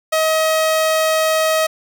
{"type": "tone", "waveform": "sawtooth", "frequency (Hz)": 634, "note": "D#5", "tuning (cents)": 32, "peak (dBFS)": -10, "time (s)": [0.12, 1.67], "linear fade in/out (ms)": 10, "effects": []}